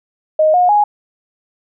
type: tone with pitch steps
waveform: sine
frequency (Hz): 622.3 / 719 / 830.7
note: D#5 / F#5 / G#5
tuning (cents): 0 / -50 / 0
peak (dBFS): -8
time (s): 0.39-0.84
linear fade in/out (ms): 5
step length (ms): 150
effects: none